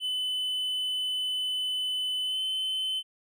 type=tone with pitch glide; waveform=triangle; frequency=3015 to 3055 Hz; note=F#7 to G7; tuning=+32 to -45 cents; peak=-26 dBFS; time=0-3.03 s; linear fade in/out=50 ms; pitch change=+23 cents; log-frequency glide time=2.24-2.4 s; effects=none